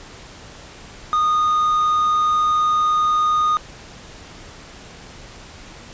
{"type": "tone", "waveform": "triangle", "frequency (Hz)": 1232, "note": "D#6", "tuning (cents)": -17, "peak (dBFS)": -13, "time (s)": [1.13, 3.57], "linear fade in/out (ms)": 0, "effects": ["pink hiss -40 dBFS RMS until 5.93 s", "resampled to 16000 Hz"]}